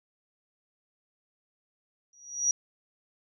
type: tone with exponential growth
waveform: sine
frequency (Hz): 5780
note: F#8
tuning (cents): -41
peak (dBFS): -19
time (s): 2.13-2.51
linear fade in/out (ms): 2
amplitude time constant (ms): 82
effects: none